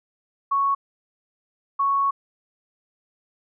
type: tone bursts at uneven times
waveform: sine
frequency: 1108.7 Hz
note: C#6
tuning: in tune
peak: -18 dBFS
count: 2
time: 0.51-0.75 / 1.79-2.11 s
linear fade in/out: 10 ms
effects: none